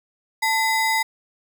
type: ring-modulated tone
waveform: square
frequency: 1457 Hz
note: F#6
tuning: 27 cents flat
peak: -16 dBFS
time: 0.42-1.03 s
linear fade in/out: 10 ms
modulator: 570 Hz
effects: none